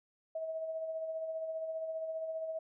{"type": "tone with tremolo", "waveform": "sine", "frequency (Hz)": 643, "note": "E5", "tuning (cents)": -43, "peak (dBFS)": -34, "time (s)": [0.35, 2.59], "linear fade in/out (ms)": 5, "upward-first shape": "sine", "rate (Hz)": 15, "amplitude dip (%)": 40, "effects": []}